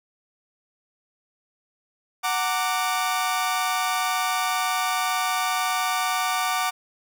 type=chord; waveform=sawtooth; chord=Gb augmented; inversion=none; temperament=equal with one note detuned; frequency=740 / 919.5 / 1174.7 Hz; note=Gb5 / Bb5 / D6; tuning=0 / -24 / 0 cents; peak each=-22 / -27 / -22 dBFS; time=2.23-6.71 s; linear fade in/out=20 ms; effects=none